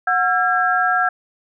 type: tone cluster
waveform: sine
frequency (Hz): 732 / 1351 / 1626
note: F#5 / E6 / G#6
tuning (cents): -19 / +42 / -37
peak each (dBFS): -19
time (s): 0.07-1.09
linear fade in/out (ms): 5
effects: none